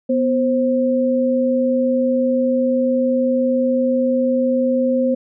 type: tone pair together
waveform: sine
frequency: 247.4 / 526.8 Hz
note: B3 / C5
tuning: +3 / +12 cents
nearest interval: octave + minor second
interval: 1309 cents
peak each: -17 dBFS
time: 0.09-5.15 s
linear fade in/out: 10 ms
effects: none